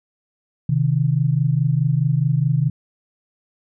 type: tone pair together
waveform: sine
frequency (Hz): 130.2 / 154.97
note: C3 / D#3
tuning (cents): -8 / -7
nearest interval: minor third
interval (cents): 301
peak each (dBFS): -18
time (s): 0.69-2.7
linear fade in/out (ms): 5
effects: none